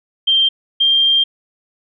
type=tone pair in turn; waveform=sine; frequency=3160 / 3186 Hz; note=G7 / G7; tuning=+13 / +27 cents; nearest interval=unison; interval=14 cents; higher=second; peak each=-10 dBFS; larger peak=neither; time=0.27-0.49 / 0.8-1.24 s; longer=second; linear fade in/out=10 ms; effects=none